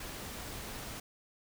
pink noise, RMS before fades -43 dBFS, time 0-1 s, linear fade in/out 5 ms, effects none

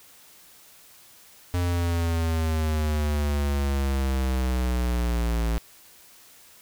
square exponential sweep, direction down, 89 to 56.1 Hz, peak -23 dBFS, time 1.54-5.58 s, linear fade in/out 0 ms, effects white hiss -52 dBFS RMS until 6.61 s

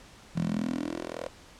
10% pulse tone with high-pass filter sweep, 41.65 Hz, E1, 19 cents sharp, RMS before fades -32 dBFS, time 0.35-1.29 s, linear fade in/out 20 ms, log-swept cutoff 160 to 520 Hz, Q 4.9, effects pink hiss -52 dBFS RMS until 1.59 s + low-pass 8000 Hz 12 dB/octave

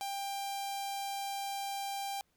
sawtooth tone with notch filter, 792 Hz, G5, 18 cents sharp, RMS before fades -38 dBFS, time 0.01-2.21 s, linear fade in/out 0 ms, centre 1700 Hz, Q 1.3, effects pink hiss -75 dBFS RMS until 2.36 s

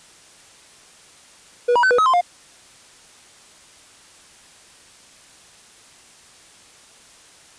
triangle tone with pitch steps, 485.1 / 964 / 1522 / 488.9 / 1275 / 1040 / 707 Hz, B4 / B5 / F#6 / B4 / D#6 / C6 / F5, -31 / -42 / +48 / -18 / +42 / -11 / +21 cents, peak -11 dBFS, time 1.68-2.212 s, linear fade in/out 10 ms, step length 76 ms, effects white hiss -48 dBFS RMS until 7.58 s + resampled to 22050 Hz

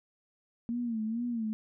sine tone with vibrato, 229.4 Hz, A#3, 28 cents flat, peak -30 dBFS, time 0.69-1.53 s, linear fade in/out 0 ms, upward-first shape sine, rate 2.2 Hz, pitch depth 100 cents each way, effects none

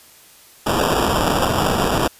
white noise with sample-and-hold, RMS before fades -18 dBFS, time 0.66-2.08 s, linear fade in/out 10 ms, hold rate 2100 Hz, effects white hiss -47 dBFS RMS until 2.19 s + resampled to 32000 Hz

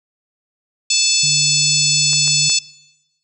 harmonic tone, 875 Hz, A5, 10 cents flat, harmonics 3 / 4 / 5 / 6 / 7 / 8 / 9, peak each -21 / -22 / -19 / -20 / -23 / -21 / -21 dBFS, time 0.9-2.59 s, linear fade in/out 5 ms
sine tone with pitch glide, 150 to 148.79 Hz, D3 to D3, +37 to +23 cents, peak -25 dBFS, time 1.23-2.49 s, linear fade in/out 5 ms, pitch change -14 cents, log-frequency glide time 1.41-2.26 s
clicks, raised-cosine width 0.5 ms, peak -19 dBFS, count 3, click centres 2.132 / 2.277 / 2.498 s
effects noise-tail reverb RT60 1.0 s tail -21 dB re dry

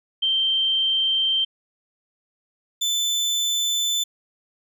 sine / 30% pulse tone pair in turn, 3136 / 3520 Hz, G7 / A7, 0 / 0 cents, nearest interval major second, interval 200 cents, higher second, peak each -18 dBFS, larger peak neither, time 0.22-1.45 / 2.81-4.04 s, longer neither, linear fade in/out 10 ms, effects none

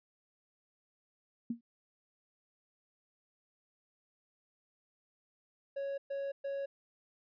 sine tone with exponential decay, 234.2 Hz, A#3, 8 cents sharp, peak -29 dBFS, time 1.5-1.61 s, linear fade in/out 5 ms, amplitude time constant 23 ms
triangle tone bursts, 554.4 Hz, C#5, in tune, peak -33 dBFS, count 3, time 5.76-6.66 s, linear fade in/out 10 ms, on 220 ms, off 120 ms
effects resampled to 11025 Hz

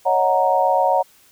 sine chord, D# minor seventh, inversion third, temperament equal with one note detuned, 554.4 / 622.3 / 737 / 932.3 Hz, C#5 / D#5 / F#5 / A#5, 0 / 0 / -7 / 0 cents, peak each -20 / -23 / -18 / -19 dBFS, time 0.05-1.03 s, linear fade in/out 20 ms, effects white hiss -53 dBFS RMS until 1.31 s

